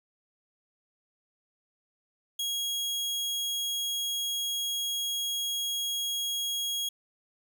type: tone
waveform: sawtooth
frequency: 3300 Hz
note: G#7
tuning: 12 cents flat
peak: -26 dBFS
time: 2.39-6.89 s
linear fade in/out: 5 ms
effects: none